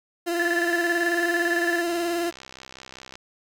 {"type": "tone with vibrato", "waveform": "30% pulse", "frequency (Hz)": 342.5, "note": "F4", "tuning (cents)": -34, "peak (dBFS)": -21, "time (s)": [0.26, 2.31], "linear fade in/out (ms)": 20, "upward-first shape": "triangle", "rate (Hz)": 19, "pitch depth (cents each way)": 44}
{"type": "tone with tremolo", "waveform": "sine", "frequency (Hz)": 1738, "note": "A6", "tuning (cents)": -22, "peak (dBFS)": -21, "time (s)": [0.34, 1.84], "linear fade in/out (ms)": 50, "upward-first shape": "square", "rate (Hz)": 18, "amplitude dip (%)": 75}
{"type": "click train", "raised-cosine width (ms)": 0.2, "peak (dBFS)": -23, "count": 84, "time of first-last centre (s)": [1.88, 3.155], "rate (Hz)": 65.1}
{"effects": ["9-bit"]}